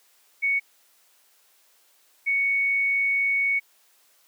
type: tone pair in turn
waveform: sine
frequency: 2224 / 2224 Hz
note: C#7 / C#7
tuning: +5 / +5 cents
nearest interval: unison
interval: 0 cents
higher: neither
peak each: -20 dBFS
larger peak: neither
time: 0.42-0.6 / 2.26-3.6 s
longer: second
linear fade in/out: 20 ms
effects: white hiss -61 dBFS RMS until 4.27 s + high-pass 400 Hz 12 dB/octave